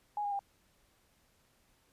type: tone with pitch steps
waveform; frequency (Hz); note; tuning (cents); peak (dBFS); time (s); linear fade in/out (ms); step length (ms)
sine; 830.6 / 814.4 / 798.6; G#5 / G#5 / G5; 0 / -34 / +32; -32; 0.17-0.392; 2; 74
effects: pink hiss -70 dBFS RMS until 1.92 s + resampled to 32000 Hz